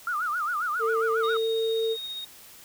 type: tone with vibrato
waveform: sine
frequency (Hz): 1319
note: E6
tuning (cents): +1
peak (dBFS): -25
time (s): 0.07-1.37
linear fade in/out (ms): 2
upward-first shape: sine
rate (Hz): 7.4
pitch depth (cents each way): 190
type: tone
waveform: sine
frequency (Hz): 449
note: A4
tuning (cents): +35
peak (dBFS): -23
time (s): 0.79-1.97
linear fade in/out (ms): 50
type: tone with tremolo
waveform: sine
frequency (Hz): 3729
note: A#7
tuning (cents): 0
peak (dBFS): -31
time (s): 1.23-2.25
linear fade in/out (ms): 10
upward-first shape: triangle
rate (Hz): 15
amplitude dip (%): 35
effects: tanh soft clip ceiling -15 dBFS + white hiss -49 dBFS RMS until 2.64 s